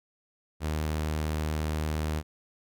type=tone; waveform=sawtooth; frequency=77.2 Hz; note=D#2; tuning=13 cents flat; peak=-24 dBFS; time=0.6-2.23 s; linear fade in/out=50 ms; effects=none